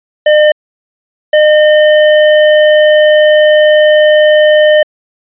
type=tone pair in turn; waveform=square; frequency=605 / 608.5 Hz; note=D#5 / D#5; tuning=-49 / -39 cents; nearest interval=unison; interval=10 cents; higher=second; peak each=-4 dBFS; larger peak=neither; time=0.26-0.52 / 1.33-4.83 s; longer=second; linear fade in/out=5 ms; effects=resampled to 8000 Hz